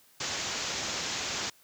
white low-pass noise, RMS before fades -34 dBFS, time 0.2-1.5 s, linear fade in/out 5 ms, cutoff 7200 Hz, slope 96 dB/octave, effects white hiss -61 dBFS RMS until 1.63 s + high-pass 60 Hz 12 dB/octave

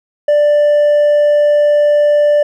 sine tone with hard clipping, 589 Hz, D5, 5 cents sharp, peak -8 dBFS, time 0.28-2.43 s, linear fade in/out 5 ms, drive 2 dB, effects none

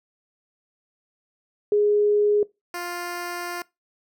sine / 10% pulse tone pair in turn, 415.3 / 350.5 Hz, G#4 / F4, 0 / +6 cents, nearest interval minor third, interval 294 cents, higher first, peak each -16 / -21 dBFS, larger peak first, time 1.72-2.43 / 2.74-3.62 s, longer second, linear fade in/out 2 ms, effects noise-tail reverb RT60 0.2 s tail -21 dB re dry

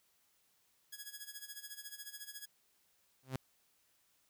5% pulse tone with tremolo, 1668 Hz, G#6, 7 cents sharp, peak -33 dBFS, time 0.92-2.46 s, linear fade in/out 10 ms, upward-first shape sine, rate 14 Hz, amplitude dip 80%
sawtooth tone with exponential growth, 130.9 Hz, C3, 1 cent sharp, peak -29 dBFS, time 3.23-3.36 s, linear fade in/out 2 ms, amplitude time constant 28 ms
effects white hiss -74 dBFS RMS until 4.29 s

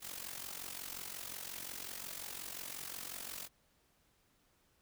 white noise with amplitude modulation, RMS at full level -42 dBFS, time 0-3.49 s, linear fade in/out 50 ms, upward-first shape sine, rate 45.6 Hz, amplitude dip 75%, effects pink hiss -73 dBFS RMS until 4.81 s

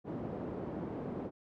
pink band-pass noise, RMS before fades -40 dBFS, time 0.04-1.31 s, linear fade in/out 50 ms, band 160 to 520 Hz, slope 12 dB/octave, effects none

